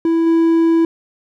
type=tone with level steps; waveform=triangle; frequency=330 Hz; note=E4; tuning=2 cents sharp; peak=-10 / -8 dBFS; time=0.05-0.85 s; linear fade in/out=2 ms; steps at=0.26 s; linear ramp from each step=10 ms; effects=none